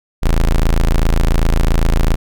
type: tone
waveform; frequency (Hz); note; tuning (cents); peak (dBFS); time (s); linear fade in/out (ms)
35% pulse; 27.58; A0; +5; -8; 0.22-2.16; 20
effects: none